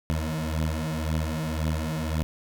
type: beating tone pair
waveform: 20% pulse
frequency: 77.9 / 79.8 Hz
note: D#2 / D#2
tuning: +3 / +44 cents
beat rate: 1.9 Hz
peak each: -24 dBFS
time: 0.1-2.23 s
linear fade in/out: 0 ms
effects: none